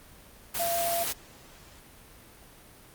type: tone in noise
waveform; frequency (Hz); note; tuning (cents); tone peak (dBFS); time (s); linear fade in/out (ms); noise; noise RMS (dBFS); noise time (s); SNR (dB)
sine; 684; F5; -36; -27; 0.59-1.04; 10; white; -31; 0.54-1.13; +1
effects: pink hiss -52 dBFS RMS until 2.94 s + Opus 32 kbps